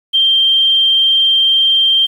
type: tone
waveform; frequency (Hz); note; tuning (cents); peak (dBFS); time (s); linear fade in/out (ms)
sine; 3161; G7; +14; -8; 0.13-2.07; 20
effects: 7-bit

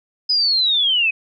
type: linear sweep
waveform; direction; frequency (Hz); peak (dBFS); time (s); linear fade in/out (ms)
sine; down; 5040 to 2500; -14; 0.29-1.11; 10
effects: none

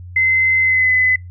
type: tone with pitch glide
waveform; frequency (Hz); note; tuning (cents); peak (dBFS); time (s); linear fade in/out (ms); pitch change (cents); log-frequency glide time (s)
sine; 2059 to 2018; C7 to B6; -28 to +37; -11; 0.16-1.16; 5; -35; 0.62-0.92
effects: noise-tail reverb RT60 0.2 s tail -25 dB re dry + added 89 Hz sine -31 dBFS peak until 1.3 s

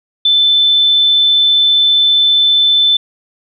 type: tone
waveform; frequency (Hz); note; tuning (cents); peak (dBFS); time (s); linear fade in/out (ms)
sine; 3525; A7; +2; -7; 0.25-2.97; 5
effects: none

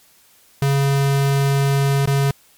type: tone with dropouts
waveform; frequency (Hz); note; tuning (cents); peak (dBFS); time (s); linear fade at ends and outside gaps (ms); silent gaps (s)
square; 138.8; C#3; +3; -15; 0.62-2.31; 2; 2.058-2.074
effects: white hiss -53 dBFS RMS until 2.57 s + MP3 96 kbps

